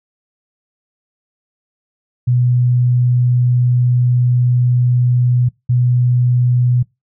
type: tone pair in turn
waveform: sine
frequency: 123.47 / 123.47 Hz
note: B2 / B2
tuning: 0 / 0 cents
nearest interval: unison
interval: 0 cents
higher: neither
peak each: -10 dBFS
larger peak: neither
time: 2.27-5.49 / 5.69-6.83 s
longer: first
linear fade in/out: 10 ms
effects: noise-tail reverb RT60 0.2 s tail -22 dB re dry